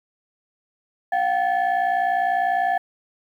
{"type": "tone cluster", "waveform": "sine", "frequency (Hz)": [705, 765, 1734], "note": ["F5", "G5", "A6"], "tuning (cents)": [16, -42, -26], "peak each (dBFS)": [-21, -20, -26], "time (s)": [1.12, 2.78], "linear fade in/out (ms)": 5, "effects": ["tanh soft clip ceiling -13 dBFS", "9-bit"]}